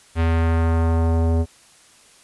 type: tone with low-pass filter sweep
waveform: square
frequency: 82.41 Hz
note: E2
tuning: in tune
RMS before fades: -18 dBFS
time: 0.15-1.46 s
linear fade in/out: 50 ms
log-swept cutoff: 2700 to 550 Hz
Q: 1.1
effects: white hiss -51 dBFS RMS until 2.23 s + resampled to 24000 Hz